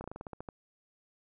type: slowing click train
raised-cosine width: 1 ms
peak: -27 dBFS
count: 10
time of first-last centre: 0.01-0.488 s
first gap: 31 ms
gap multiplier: 1.13
effects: none